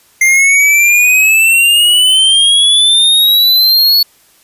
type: exponential sweep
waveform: square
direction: up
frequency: 2093 to 4426 Hz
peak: -6 dBFS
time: 0.21-4.03 s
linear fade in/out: 5 ms
effects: white hiss -48 dBFS RMS until 4.43 s + resampled to 32000 Hz